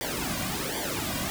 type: noise with flanger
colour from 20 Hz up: pink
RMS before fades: -31 dBFS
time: 0.01-1.3 s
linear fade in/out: 0 ms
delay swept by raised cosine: 0.74 to 2.34 ms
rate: 1.3 Hz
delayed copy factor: -0.85
effects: none